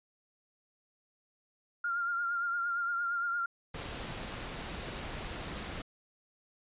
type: tone with vibrato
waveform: sine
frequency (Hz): 1396.9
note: F6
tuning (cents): 0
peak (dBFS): -30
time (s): 1.84-3.46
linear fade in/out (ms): 5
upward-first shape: triangle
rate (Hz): 8.7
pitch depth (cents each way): 43
type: noise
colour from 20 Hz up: pink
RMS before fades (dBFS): -40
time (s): 3.74-5.82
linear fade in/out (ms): 5
effects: resampled to 8000 Hz